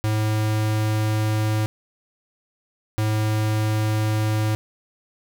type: tone pair in turn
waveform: square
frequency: 107.9 / 107.9 Hz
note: A2 / A2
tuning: -33 / -33 cents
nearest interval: unison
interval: 0 cents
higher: neither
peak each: -20 dBFS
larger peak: neither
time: 0.04-1.66 / 2.98-4.55 s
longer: first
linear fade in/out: 0 ms
effects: 9-bit